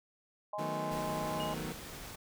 harmonic tone, 207.7 Hz, G#3, in tune, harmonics 3 / 4 / 5, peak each -39 / -40 / -41 dBFS, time 0.53-1.54 s, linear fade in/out 5 ms
25% pulse chord, B dominant seventh, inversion first, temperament equal with one note detuned, 155.56 / 183.61 / 220 / 246.9 Hz, D#3 / F#3 / A3 / B3, 0 / -13 / 0 / 0 cents, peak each -37 / -41 / -41 / -41 dBFS, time 0.58-1.73 s, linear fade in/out 10 ms
pink noise, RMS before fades -46 dBFS, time 0.91-2.16 s, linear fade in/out 10 ms
triangle tone with exponential decay, 2878 Hz, F#7, 49 cents flat, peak -37 dBFS, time 1.4-1.78 s, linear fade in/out 0 ms, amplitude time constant 81 ms
effects none

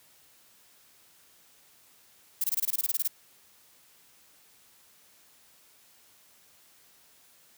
violet noise bursts, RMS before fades -27 dBFS, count 13, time 2.41-3.077 s, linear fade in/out 5 ms, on 31 ms, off 22 ms, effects white hiss -60 dBFS RMS until 7.57 s + high-pass 60 Hz 12 dB/octave

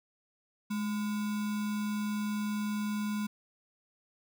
sine tone with sample-and-hold, 210 Hz, G#3, 19 cents sharp, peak -30 dBFS, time 0.7-3.27 s, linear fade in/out 10 ms, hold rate 1225 Hz, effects none

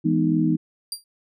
sine chord, E major seventh, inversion none, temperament equal, 164.81 / 207.7 / 246.9 / 311.1 Hz, E3 / G#3 / B3 / D#4, 0 / 0 / 0 / 0 cents, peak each -22 / -27 / -24 / -21 dBFS, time 0.04-0.57 s, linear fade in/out 20 ms
25% pulse tone with exponential decay, 4747 Hz, D8, 18 cents sharp, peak -19 dBFS, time 0.92-1.04 s, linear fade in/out 2 ms, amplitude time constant 25 ms
effects none

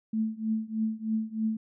sine tone with tremolo, 220 Hz, A3, in tune, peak -23 dBFS, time 0.13-1.57 s, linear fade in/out 5 ms, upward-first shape triangle, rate 3.2 Hz, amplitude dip 95%, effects none

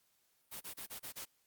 white noise bursts, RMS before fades -45 dBFS, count 6, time 0.51-1.255 s, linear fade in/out 20 ms, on 100 ms, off 29 ms, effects white hiss -75 dBFS RMS until 1.46 s + Opus 48 kbps

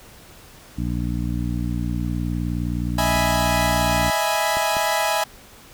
harmonic tone, 59.5 Hz, A#1, 36 cents sharp, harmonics 1 / 2 / 3 / 4 / 5, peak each -26 / -27 / -28 / -30 / -31 dBFS, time 0.77-4.11 s, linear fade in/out 20 ms
sawtooth chord, E major seventh, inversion third, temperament equal, 622.3 / 659.3 / 830.6 / 987.8 Hz, D#5 / E5 / G#5 / B5, 0 / 0 / 0 / 0 cents, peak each -23 / -21 / -19 / -22 dBFS, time 2.98-5.24 s, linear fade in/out 5 ms
clicks, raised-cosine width 3 ms, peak -20 dBFS, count 3, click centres 3.162 / 4.57 / 4.768 s
effects pink hiss -46 dBFS RMS until 5.73 s

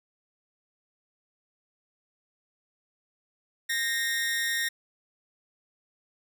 sawtooth tone with amplitude modulation, 1854 Hz, A#6, 10 cents flat, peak -20 dBFS, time 3.69-4.69 s, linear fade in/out 10 ms, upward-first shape sine, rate 250 Hz, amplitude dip 60%, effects 10-bit

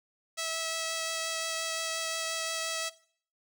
5% pulse tone with vibrato, 651 Hz, E5, 22 cents flat, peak -20 dBFS, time 0.37-2.9 s, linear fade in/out 20 ms, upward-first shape triangle, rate 5.7 Hz, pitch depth 10 cents each way, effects noise-tail reverb RT60 0.5 s tail -18 dB re dry

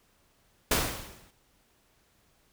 pink noise with exponential decay, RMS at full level -22 dBFS, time 0.71-1.31 s, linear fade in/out 5 ms, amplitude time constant 130 ms, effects pink hiss -67 dBFS RMS until 2.52 s

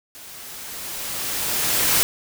white noise with level ramp, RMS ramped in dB -41 to -17 dBFS, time 0.15-2.03 s, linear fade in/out 0 ms, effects none

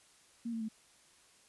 sine tone with pitch steps, 233.6 / 226.6 / 219.7 Hz, A#3 / A#3 / A3, +4 / -49 / -2 cents, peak -35 dBFS, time 0.45-0.687 s, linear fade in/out 10 ms, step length 79 ms, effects white hiss -64 dBFS RMS until 1.48 s + resampled to 24000 Hz

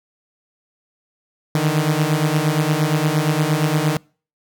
sawtooth beating tone pair, 149.3 / 157.9 Hz, D3 / D#3, +29 / +26 cents, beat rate 8.6 Hz, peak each -15 dBFS, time 1.55-3.97 s, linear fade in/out 0 ms, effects noise-tail reverb RT60 0.4 s tail -26 dB re dry

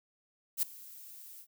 violet noise with ADSR envelope, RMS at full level -28 dBFS, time 0.57-1.47 s, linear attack 56 ms, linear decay 7 ms, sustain -22 dB, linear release 69 ms, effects none

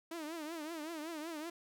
sawtooth tone with vibrato, 318.1 Hz, D#4, 38 cents sharp, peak -37 dBFS, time 0.11-1.5 s, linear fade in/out 5 ms, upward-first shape triangle, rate 5.3 Hz, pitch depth 150 cents each way, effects none

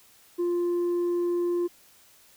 sine tone with tanh clipping, 349.2 Hz, F4, in tune, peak -24 dBFS, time 0.38-1.68 s, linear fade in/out 20 ms, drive 2 dB, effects white hiss -57 dBFS RMS until 2.36 s

